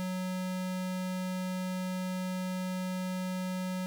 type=tone; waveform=square; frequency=184.5 Hz; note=F#3; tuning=5 cents flat; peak=-33 dBFS; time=0-3.86 s; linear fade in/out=0 ms; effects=none